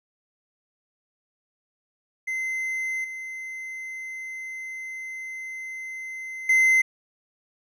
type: tone with level steps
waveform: triangle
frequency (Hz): 2064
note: C7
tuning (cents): -24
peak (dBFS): -24 / -31 / -14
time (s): 2.27-6.82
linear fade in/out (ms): 10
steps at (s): 3.04 / 6.49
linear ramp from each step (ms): 5
effects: none